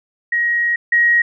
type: tone pair in turn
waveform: sine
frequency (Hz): 1891 / 1891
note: A#6 / A#6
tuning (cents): +24 / +24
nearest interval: unison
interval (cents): 0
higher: neither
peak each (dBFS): -14 / -10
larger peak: second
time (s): 0.32-0.76 / 0.92-1.22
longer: first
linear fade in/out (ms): 5
effects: none